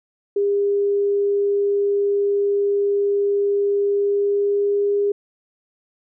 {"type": "tone with pitch glide", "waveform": "sine", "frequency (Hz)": [403.5, 406.1], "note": ["G#4", "G#4"], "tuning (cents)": [-50, -39], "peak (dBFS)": -16, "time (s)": [0.36, 5.12], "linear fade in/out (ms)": 5, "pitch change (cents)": 11, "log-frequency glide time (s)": [3.88, 4.98], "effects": []}